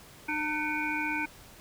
harmonic tone with a mistuned harmonic, 302.4 Hz, D#4, 49 cents flat, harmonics 1 / 3 / 5 / 7 / 8, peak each -35 / -35 / -35 / -35 / -35 dBFS, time 0.28-1.26 s, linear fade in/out 10 ms, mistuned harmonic 7, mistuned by +91 cents, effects pink hiss -52 dBFS RMS until 1.6 s

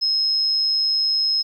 sine tone, 5150 Hz, E8, 41 cents flat, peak -17 dBFS, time 0.01-1.43 s, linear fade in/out 20 ms, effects 9-bit

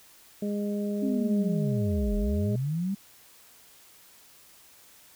harmonic tone, 205.3 Hz, G#3, 20 cents flat, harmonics 1 / 2 / 3, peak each -28 / -34 / -38 dBFS, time 0.42-2.56 s, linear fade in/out 5 ms
sine linear two-way sweep, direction down then up, 277.2 to 38.58 to 203 Hz, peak -26 dBFS, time 1.02-2.95 s, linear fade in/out 10 ms, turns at 2.16 s
effects white hiss -55 dBFS RMS until 5.15 s

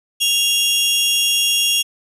sawtooth tone pair together, 2794 / 3323 Hz, F7 / G#7, 0 / 0 cents, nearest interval minor third, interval 300 cents, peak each -14 dBFS, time 0.2-1.83 s, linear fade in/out 20 ms, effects resampled to 32000 Hz

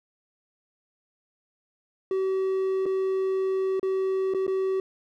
triangle tone with dropouts, 381.2 Hz, G4, 48 cents flat, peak -21 dBFS, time 2.11-4.8 s, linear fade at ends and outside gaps 2 ms, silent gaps 2.857-2.862 / 3.796-3.829 / 4.338-4.346 / 4.467-4.478 s, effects none

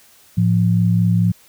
sine tone pair together, 110 / 174.61 Hz, A2 / F3, 0 / 0 cents, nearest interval minor sixth, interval 800 cents, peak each -15 dBFS, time 0.37-1.32 s, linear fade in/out 10 ms, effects white hiss -50 dBFS RMS until 1.48 s

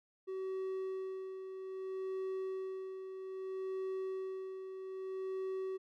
triangle tone with tremolo, 379.4 Hz, F#4, 43 cents sharp, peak -34 dBFS, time 0.27-5.78 s, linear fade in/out 20 ms, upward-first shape sine, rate 0.62 Hz, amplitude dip 55%, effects none

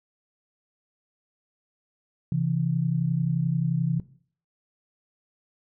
sine tone pair together, 134.1 / 165.55 Hz, C3 / E3, +43 / +8 cents, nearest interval major third, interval 365 cents, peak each -25 dBFS, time 2.32-4 s, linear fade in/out 2 ms, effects noise-tail reverb RT60 0.5 s tail -17 dB re dry

